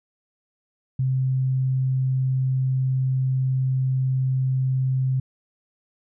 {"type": "tone", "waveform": "sine", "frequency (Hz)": 130.81, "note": "C3", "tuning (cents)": 0, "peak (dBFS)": -19, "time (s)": [0.99, 5.2], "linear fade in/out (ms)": 5, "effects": []}